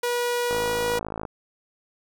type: tone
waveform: sawtooth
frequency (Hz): 483.5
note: B4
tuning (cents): -37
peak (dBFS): -19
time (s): 0.03-0.99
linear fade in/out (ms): 5
type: click train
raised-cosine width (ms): 1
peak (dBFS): -17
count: 41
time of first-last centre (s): 0.51-1.252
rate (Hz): 53.9
effects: none